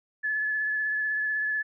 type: tone with vibrato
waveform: sine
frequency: 1720 Hz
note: A6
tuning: 40 cents flat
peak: -25 dBFS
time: 0.23-1.63 s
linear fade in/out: 20 ms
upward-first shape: sine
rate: 16 Hz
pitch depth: 17 cents each way
effects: none

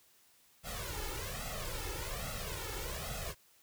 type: noise with flanger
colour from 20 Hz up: pink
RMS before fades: -40 dBFS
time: 0.63-3.35 s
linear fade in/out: 50 ms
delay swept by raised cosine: 1.5 to 2.3 ms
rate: 1.2 Hz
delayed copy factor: +1
effects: white hiss -66 dBFS RMS until 3.62 s

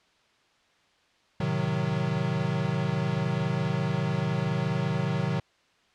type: chord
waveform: square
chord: A diminished seventh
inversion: none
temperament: equal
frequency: 110 / 130.81 / 155.56 / 185 Hz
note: A2 / C3 / Eb3 / Gb3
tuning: 0 / 0 / 0 / 0 cents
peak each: -36 / -31 / -30 / -32 dBFS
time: 1.4-5.4 s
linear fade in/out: 5 ms
effects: white hiss -64 dBFS RMS until 5.94 s + low-pass 4000 Hz 12 dB/octave

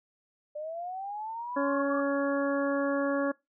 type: linear sweep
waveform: sine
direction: up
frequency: 587.3 to 1179 Hz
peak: -34 dBFS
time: 0.55-2.01 s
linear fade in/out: 10 ms
type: harmonic tone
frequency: 279.8 Hz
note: C#4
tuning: 16 cents sharp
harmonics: 1 / 2 / 3 / 4 / 5 / 6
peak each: -29 / -29 / -43 / -36 / -40 / -37 dBFS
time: 1.56-3.32 s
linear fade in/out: 10 ms
effects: noise-tail reverb RT60 0.2 s tail -22 dB re dry

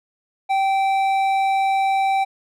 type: tone with hard clipping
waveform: sine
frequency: 777 Hz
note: G5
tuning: 16 cents flat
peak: -18 dBFS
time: 0.49-2.25 s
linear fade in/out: 20 ms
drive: 8 dB
effects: none

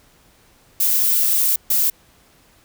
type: noise bursts at uneven times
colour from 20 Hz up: violet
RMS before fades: -17 dBFS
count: 2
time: 0.8-1.56 / 1.7-1.9 s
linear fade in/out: 5 ms
effects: pink hiss -54 dBFS RMS until 2.64 s

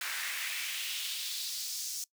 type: noise with high-pass filter sweep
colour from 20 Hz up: pink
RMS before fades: -37 dBFS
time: 0.01-2.04 s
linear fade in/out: 2 ms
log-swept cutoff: 1600 to 6100 Hz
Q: 2.1
effects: noise-tail reverb RT60 0.1 s tail -21 dB re dry

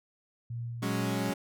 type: tone with tremolo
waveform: sine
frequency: 117.9 Hz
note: A#2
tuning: 20 cents sharp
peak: -33 dBFS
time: 0.5-1.3 s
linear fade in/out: 5 ms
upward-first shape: sine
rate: 2.4 Hz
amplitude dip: 30%
type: chord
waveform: sawtooth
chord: F# suspended second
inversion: none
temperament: equal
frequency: 185 / 207.7 / 277.2 Hz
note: F#3 / G#3 / C#4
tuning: 0 / 0 / 0 cents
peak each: -30 dBFS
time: 0.82-1.34 s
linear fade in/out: 10 ms
effects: none

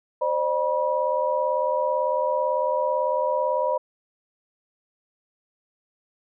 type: tone cluster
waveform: sine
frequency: 524 / 602 / 970 Hz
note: C5 / D5 / B5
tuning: +2 / +43 / -31 cents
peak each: -25 dBFS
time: 0.21-3.78 s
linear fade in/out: 10 ms
effects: none

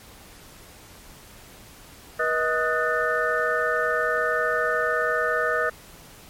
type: tone cluster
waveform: sine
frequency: 482 / 631 / 1248 / 1481 / 1786 Hz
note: B4 / D#5 / D#6 / F#6 / A6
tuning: -42 / +24 / +5 / +1 / +25 cents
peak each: -27 dBFS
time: 2.19-5.7 s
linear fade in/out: 10 ms
effects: pink hiss -47 dBFS RMS until 6.29 s + MP3 64 kbps

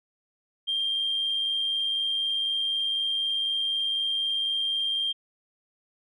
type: tone with amplitude modulation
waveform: sine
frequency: 3189 Hz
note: G7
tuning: 29 cents sharp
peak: -22 dBFS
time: 0.67-5.13 s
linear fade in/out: 20 ms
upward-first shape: sine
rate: 104 Hz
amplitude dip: 35%
effects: tanh soft clip ceiling -19 dBFS

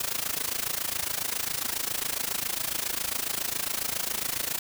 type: noise with amplitude modulation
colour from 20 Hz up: white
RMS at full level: -27 dBFS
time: 0-4.59 s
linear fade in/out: 5 ms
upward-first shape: sine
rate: 27.3 Hz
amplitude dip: 85%
effects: none

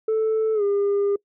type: tone with pitch glide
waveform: sine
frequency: 439.6 to 403.1 Hz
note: A4 to G4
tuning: -2 to +48 cents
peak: -16 dBFS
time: 0.08-1.16 s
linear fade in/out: 5 ms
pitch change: -150 cents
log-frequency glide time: 0.54-0.63 s
effects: noise-tail reverb RT60 0.1 s tail -24 dB re dry + tanh soft clip ceiling -17 dBFS

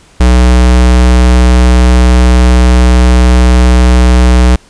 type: tone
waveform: square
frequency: 61.74 Hz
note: B1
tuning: in tune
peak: -3 dBFS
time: 0.2-4.56 s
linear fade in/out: 5 ms
effects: pink hiss -42 dBFS RMS until 4.69 s + resampled to 22050 Hz

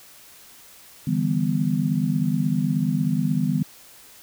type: chord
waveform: sine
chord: E minor seventh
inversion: third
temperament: just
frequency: 148.33 / 164.81 / 197.78 / 247.2 Hz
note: D3 / E3 / G3 / B3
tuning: +18 / 0 / +16 / +2 cents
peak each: -25 dBFS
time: 1.07-3.63 s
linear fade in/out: 5 ms
effects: white hiss -48 dBFS RMS until 4.22 s

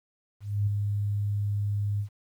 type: tone with ADSR envelope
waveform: sine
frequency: 102.4 Hz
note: G#2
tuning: 24 cents flat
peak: -21 dBFS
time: 0.4-2.09 s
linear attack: 270 ms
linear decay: 9 ms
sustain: -4 dB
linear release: 91 ms
effects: 10-bit

